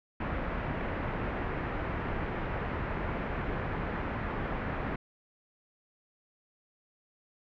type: low-pass noise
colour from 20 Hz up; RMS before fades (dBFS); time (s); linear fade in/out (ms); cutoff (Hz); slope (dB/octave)
pink; -34; 0.2-4.96; 5; 2100; 24
effects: none